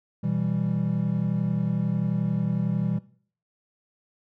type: chord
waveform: triangle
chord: E minor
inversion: second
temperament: equal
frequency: 123.47 / 164.81 / 196 Hz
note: B2 / E3 / G3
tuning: 0 / 0 / 0 cents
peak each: -27 / -25 / -26 dBFS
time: 0.23-2.99 s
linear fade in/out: 10 ms
effects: noise-tail reverb RT60 0.5 s tail -18 dB re dry